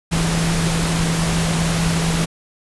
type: tone in noise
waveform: sine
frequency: 165.4 Hz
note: E3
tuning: 6 cents sharp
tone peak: -18 dBFS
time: 0.11-2.26 s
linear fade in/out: 20 ms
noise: pink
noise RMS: -22 dBFS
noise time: 0.11-2.26 s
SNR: +1 dB
effects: resampled to 24000 Hz